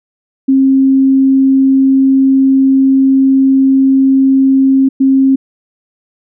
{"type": "tone bursts at uneven times", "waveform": "sine", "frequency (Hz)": 267.9, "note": "C4", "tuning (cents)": 41, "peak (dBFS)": -5, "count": 2, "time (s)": [[0.48, 4.89], [5, 5.36]], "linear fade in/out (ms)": 10, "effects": []}